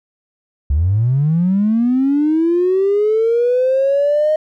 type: linear sweep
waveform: triangle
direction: up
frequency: 65.8 to 622.3 Hz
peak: -8 dBFS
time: 0.7-4.36 s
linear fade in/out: 5 ms
effects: tanh soft clip ceiling -9 dBFS